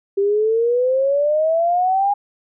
sine exponential sweep, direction up, 392 to 820 Hz, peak -14 dBFS, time 0.17-2.14 s, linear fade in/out 10 ms, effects none

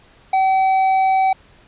sine tone with tanh clipping, 764 Hz, G5, 45 cents flat, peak -14 dBFS, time 0.33-1.33 s, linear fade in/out 5 ms, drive 7 dB, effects pink hiss -50 dBFS RMS until 1.67 s + resampled to 8000 Hz

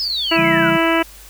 sine tone, 4435 Hz, C#8, in tune, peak -26 dBFS, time 0-0.37 s, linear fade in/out 10 ms
sine exponential sweep, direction down, 5274 to 1371 Hz, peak -19 dBFS, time 0-0.7 s, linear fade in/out 0 ms
harmonic tone, 329.6 Hz, E4, in tune, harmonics 1 / 2 / 3 / 4 / 5 / 6 / 7 / 8 / 9, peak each -17 / -20 / -22 / -23 / -24 / -25 / -25 / -26 / -27 dBFS, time 0.31-1.03 s, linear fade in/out 10 ms
sine chord, D diminished, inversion none, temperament equal, 146.83 / 174.61 / 207.7 Hz, D3 / F3 / Ab3, 0 / 0 / 0 cents, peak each -25 dBFS, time 0.36-0.78 s, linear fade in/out 20 ms
effects added 50 Hz sine -42 dBFS peak until 1.29 s + white hiss -42 dBFS RMS until 1.29 s

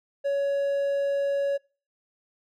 triangle tone, 560 Hz, C#5, 18 cents sharp, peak -21 dBFS, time 0.24-1.58 s, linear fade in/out 20 ms, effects noise-tail reverb RT60 0.4 s tail -26 dB re dry

